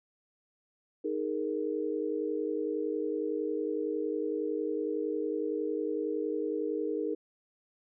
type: chord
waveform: sine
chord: D# suspended fourth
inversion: none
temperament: equal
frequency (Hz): 311.1 / 415.3 / 466.2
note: D#4 / G#4 / A#4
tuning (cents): 0 / 0 / 0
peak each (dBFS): -34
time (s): 1.04-7.15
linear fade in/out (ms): 10
effects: none